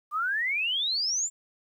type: exponential sweep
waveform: sine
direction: up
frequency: 1169 to 7459 Hz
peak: -25 dBFS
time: 0.11-1.3 s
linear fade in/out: 50 ms
effects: 10-bit